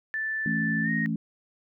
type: tone with pitch glide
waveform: sine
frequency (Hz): 1760 to 1864.7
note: A6 to A#6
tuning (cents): 0 to 0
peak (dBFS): -27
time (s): 0.14-1.06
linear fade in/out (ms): 0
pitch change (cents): +100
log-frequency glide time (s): 0.83-0.9
type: chord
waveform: sine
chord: A major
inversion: second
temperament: equal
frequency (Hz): 164.81 / 220 / 277.2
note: E3 / A3 / C#4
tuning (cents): 0 / 0 / 0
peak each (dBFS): -30 / -28 / -33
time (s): 0.46-1.16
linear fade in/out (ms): 2
effects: none